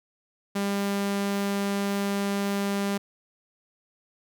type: tone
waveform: sawtooth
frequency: 199.8 Hz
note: G3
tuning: 33 cents sharp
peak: -21 dBFS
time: 0.55-2.98 s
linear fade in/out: 10 ms
effects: none